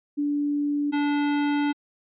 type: tone pair in turn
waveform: sine / square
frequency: 290.4 / 290.4 Hz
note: D4 / D4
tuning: -19 / -19 cents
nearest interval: unison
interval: 0 cents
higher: neither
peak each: -22 dBFS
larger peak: neither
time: 0.17-0.92 / 0.92-1.73 s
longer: second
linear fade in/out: 20 ms
effects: resampled to 8000 Hz